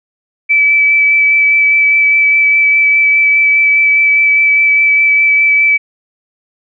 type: tone with vibrato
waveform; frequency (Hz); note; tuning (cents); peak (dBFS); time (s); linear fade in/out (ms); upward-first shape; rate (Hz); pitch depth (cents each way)
sine; 2306; D7; -32; -6; 0.49-5.78; 20; sine; 4.9; 12
effects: none